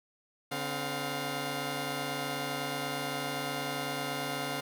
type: tone cluster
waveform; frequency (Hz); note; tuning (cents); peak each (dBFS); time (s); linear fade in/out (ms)
10% pulse; 143.3 / 258.6 / 707; D3 / C4 / F5; -42 / -20 / +21; -29; 0.51-4.61; 10
effects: none